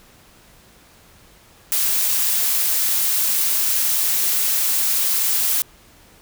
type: noise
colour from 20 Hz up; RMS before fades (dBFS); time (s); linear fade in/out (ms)
blue; -19; 1.72-5.62; 0
effects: pink hiss -50 dBFS RMS until 6.21 s